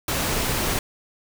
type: noise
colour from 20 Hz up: pink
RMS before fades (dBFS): -24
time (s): 0.08-0.79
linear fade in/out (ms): 2
effects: none